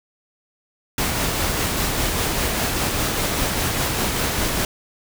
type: noise with tremolo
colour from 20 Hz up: pink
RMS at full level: -21 dBFS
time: 0.98-4.65 s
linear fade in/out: 2 ms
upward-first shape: sine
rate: 5 Hz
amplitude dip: 25%
effects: none